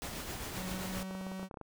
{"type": "noise with tremolo", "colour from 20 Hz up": "pink", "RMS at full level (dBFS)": -40, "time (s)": [0.02, 1.03], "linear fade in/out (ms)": 0, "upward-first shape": "sine", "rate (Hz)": 7.6, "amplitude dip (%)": 30}
{"type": "tone with pitch glide", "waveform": "45% pulse", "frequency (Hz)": [185.8, 189.05], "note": ["F#3", "F#3"], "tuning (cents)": [7, 38], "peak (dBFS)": -39, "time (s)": [0.54, 1.49], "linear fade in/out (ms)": 50, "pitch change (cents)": 31, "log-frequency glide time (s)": [0.67, 1.07]}
{"type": "clicks", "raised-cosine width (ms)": 1, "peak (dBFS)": -30, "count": 11, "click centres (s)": [1.11, 1.151, 1.212, 1.267, 1.317, 1.396, 1.43, 1.512, 1.542, 1.572, 1.613]}
{"effects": []}